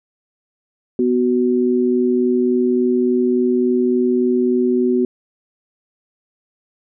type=tone pair together; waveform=sine; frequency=247.9 / 371.4 Hz; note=B3 / F#4; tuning=+7 / +7 cents; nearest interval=perfect fifth; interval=700 cents; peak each=-16 dBFS; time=0.99-5.05 s; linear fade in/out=2 ms; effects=none